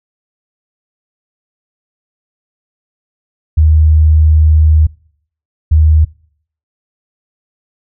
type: tone pair in turn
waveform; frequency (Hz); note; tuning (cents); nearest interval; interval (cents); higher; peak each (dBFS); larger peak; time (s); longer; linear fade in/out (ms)
sine; 77.78 / 77.78; D#2 / D#2; 0 / 0; unison; 0; neither; -4; neither; 3.57-4.87 / 5.71-6.05; first; 10
effects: noise-tail reverb RT60 0.6 s tail -24 dB re dry